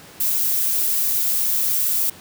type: noise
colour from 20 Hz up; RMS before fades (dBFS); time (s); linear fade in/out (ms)
violet; -20; 0.2-2.1; 5
effects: pink hiss -43 dBFS RMS until 2.2 s + high-pass 100 Hz 12 dB/octave